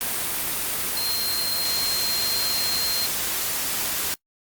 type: tone in noise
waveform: sine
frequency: 4186 Hz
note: C8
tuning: in tune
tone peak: -24 dBFS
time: 0.97-3.06 s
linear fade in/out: 0 ms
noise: white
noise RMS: -26 dBFS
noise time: 0.01-4.14 s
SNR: -1 dB
effects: noise-tail reverb RT60 0.1 s tail -24 dB re dry + Opus 32 kbps